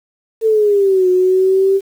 sine exponential two-way sweep, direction down then up, 450 to 364.2 to 392.1 Hz, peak -9 dBFS, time 0.41-1.81 s, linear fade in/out 50 ms, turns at 1.09 s, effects 7-bit

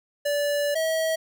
square tone pair in turn, 580 / 643.2 Hz, D5 / E5, -22 / -43 cents, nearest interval major second, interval 179 cents, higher second, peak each -23 dBFS, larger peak neither, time 0.25-0.75 / 0.75-1.16 s, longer first, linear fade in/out 10 ms, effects none

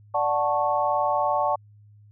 sine chord, D major seventh, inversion none, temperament equal with one note detuned, 587.3 / 740 / 880 / 1103 Hz, D5 / F#5 / A5 / C#6, 0 / 0 / 0 / -9 cents, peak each -26 / -26 / -25 / -27 dBFS, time 0.14-1.56 s, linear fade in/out 10 ms, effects added 104 Hz sine -49 dBFS peak until 2.11 s

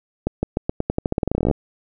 accelerating click train, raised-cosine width 2 ms, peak -6 dBFS, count 22, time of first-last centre 0.27-1.512 s, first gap 160 ms, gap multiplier 0.88, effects none

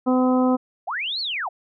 harmonic tone, 254.6 Hz, C4, 47 cents flat, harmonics 1 / 2 / 3 / 4 / 5, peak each -17 / -23 / -27 / -29 / -31 dBFS, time 0.06-0.57 s, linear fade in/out 20 ms
sine linear two-way sweep, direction up then down, 608 to 4500 to 608 Hz, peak -24 dBFS, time 0.87-1.49 s, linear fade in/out 10 ms, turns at 1.2 s
effects none

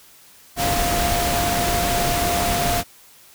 sine tone in noise, 698 Hz, F5, 1 cent flat, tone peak -22 dBFS, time 0.56-2.84 s, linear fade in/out 50 ms, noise pink, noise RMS -22 dBFS, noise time 0.56-2.84 s, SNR -3 dB, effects white hiss -49 dBFS RMS until 3.34 s

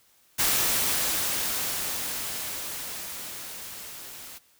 white noise with level ramp, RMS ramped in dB -23 to -43 dBFS, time 0.38-4.39 s, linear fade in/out 20 ms, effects white hiss -62 dBFS RMS until 4.59 s

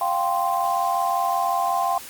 sine chord, F suspended second, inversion none, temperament equal, 698.5 / 784 / 1046.5 Hz, F5 / G5 / C6, 0 / 0 / 0 cents, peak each -24 dBFS, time 0.01-1.98 s, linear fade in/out 2 ms, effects white hiss -39 dBFS RMS until 2.09 s + Opus 32 kbps

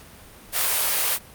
white high-pass noise, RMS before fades -22 dBFS, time 0.52-1.19 s, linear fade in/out 50 ms, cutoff 470 Hz, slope 24 dB/octave, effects pink hiss -46 dBFS RMS until 1.34 s + Opus 48 kbps

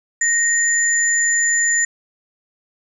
sine tone pair together, 1864.7 / 7048 Hz, A#6 / A8, 0 / +2 cents, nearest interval octave + major seventh, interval 2302 cents, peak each -17 dBFS, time 0.21-1.85 s, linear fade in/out 5 ms, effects none

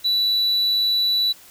sine tone, 3951 Hz, B7, in tune, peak -14 dBFS, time 0.04-1.33 s, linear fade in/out 20 ms, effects tanh soft clip ceiling -16 dBFS + white hiss -47 dBFS RMS until 1.5 s

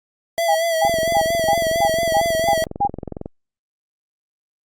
square tone with vibrato, 659.3 Hz, E5, in tune, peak -18 dBFS, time 0.38-2.64 s, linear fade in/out 0 ms, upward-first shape sine, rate 4.4 Hz, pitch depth 45 cents each way
sine tone bursts, 810 Hz, G#5, 43 cents flat, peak -14 dBFS, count 8, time 0.48-2.876 s, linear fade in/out 10 ms, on 72 ms, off 260 ms
click train, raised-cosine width 2 ms, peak -15 dBFS, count 54, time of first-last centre 0.85-3.259 s, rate 22 Hz
effects Opus 48 kbps

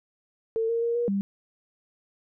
sine tone with pitch steps, 449.4 / 462.7 / 467.9 / 476.9 / 198 Hz, A4 / A#4 / A#4 / A#4 / G3, +37 / -13 / +6 / +39 / +18 cents, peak -23 dBFS, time 0.56-1.21 s, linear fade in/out 0 ms, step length 130 ms, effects none

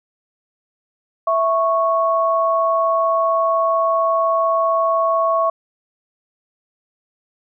sine tone pair together, 659.3 / 1105 Hz, E5 / C#6, 0 / -6 cents, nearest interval major sixth, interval 894 cents, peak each -17 dBFS, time 1.27-5.5 s, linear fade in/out 5 ms, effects none

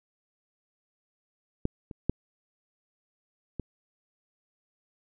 clicks, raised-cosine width 3 ms, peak -13 / -27 / -11 / -20 dBFS, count 4, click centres 1.654 / 1.912 / 2.096 / 3.597 s, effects none

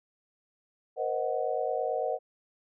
sine chord, C half-diminished seventh, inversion third, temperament equal with one note detuned, 474.3 / 523.3 / 622.3 / 740 Hz, Bb4 / C5 / Eb5 / Gb5, +30 / 0 / 0 / 0 cents, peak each -33 dBFS, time 0.96-2.19 s, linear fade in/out 50 ms, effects none

